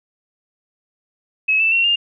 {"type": "tone with pitch steps", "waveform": "sine", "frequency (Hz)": [2572, 2649, 2728, 2810], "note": ["E7", "E7", "F7", "F7"], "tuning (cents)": [-43, 8, -41, 10], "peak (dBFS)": -13, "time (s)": [1.48, 1.96], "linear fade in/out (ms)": 10, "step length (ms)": 120, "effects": []}